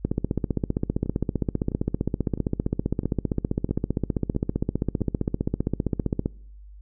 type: two click trains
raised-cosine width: 3 ms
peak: -19 / -10 dBFS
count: 7 / 96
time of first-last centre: 1.06-5.007 / 0.05-6.259 s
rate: 1.52 / 15.3 Hz
effects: noise-tail reverb RT60 0.6 s tail -24 dB re dry + added 50 Hz sine -42 dBFS peak until 6.81 s